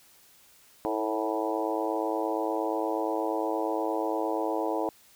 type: harmonic tone with a mistuned harmonic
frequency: 108.5 Hz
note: A2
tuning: 24 cents flat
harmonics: 3 / 4 / 5 / 6 / 7 / 8 / 9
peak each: -32 / -33 / -34 / -35 / -35 / -36 / -37 dBFS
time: 0.85-4.89 s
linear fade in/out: 0 ms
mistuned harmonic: 4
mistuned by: +34 cents
effects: white hiss -58 dBFS RMS until 5.15 s